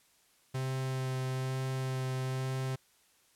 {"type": "tone with vibrato", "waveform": "45% pulse", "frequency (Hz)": 130.81, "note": "C3", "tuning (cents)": 0, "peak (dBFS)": -32, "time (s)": [0.54, 2.76], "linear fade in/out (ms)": 10, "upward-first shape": "sine", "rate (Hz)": 1.1, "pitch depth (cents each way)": 10, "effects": ["white hiss -67 dBFS RMS until 3.35 s", "low-pass 12000 Hz 12 dB/octave"]}